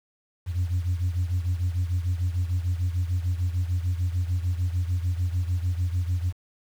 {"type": "beating tone pair", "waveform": "sine", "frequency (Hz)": [87.6, 94.3], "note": ["F2", "F#2"], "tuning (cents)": [6, 33], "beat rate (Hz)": 6.7, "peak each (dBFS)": [-23, -27], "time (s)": [0.46, 6.33], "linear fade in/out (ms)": 50, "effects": ["tanh soft clip ceiling -19 dBFS", "8-bit"]}